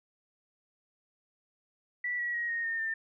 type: tone with pitch steps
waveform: sine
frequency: 1959 / 1925.3 / 1892.3 / 1859.8 / 1827.8 / 1796.4 Hz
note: B6 / B6 / A#6 / A#6 / A#6 / A6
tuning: -15 / -45 / +25 / -5 / -35 / +35 cents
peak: -30 dBFS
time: 2.04-2.94 s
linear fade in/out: 5 ms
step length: 150 ms
effects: none